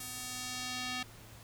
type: tone with band-pass filter sweep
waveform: square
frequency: 251.3 Hz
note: B3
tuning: 30 cents sharp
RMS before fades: -40 dBFS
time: 0-1.03 s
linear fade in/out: 5 ms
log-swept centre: 11000 to 3200 Hz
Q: 0.93
effects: added 111 Hz sine -55 dBFS peak until 1.43 s + pink hiss -55 dBFS RMS until 1.43 s